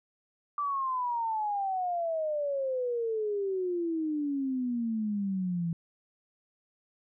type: exponential sweep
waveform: sine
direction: down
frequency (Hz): 1174.7 to 164.81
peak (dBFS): -28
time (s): 0.58-5.73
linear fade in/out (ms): 2
effects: none